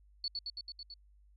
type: tone with echo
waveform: sine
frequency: 4435 Hz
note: C#8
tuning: in tune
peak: -33 dBFS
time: 0.24-0.28 s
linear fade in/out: 2 ms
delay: 110 ms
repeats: 6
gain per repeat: -2 dB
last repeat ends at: 0.94 s
effects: added 50 Hz sine -60 dBFS peak until 1.36 s